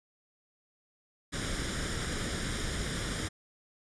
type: noise with comb filter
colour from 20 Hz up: pink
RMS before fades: -34 dBFS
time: 1.32-3.29 s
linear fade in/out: 20 ms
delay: 0.57 ms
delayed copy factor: +0.6
effects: resampled to 22050 Hz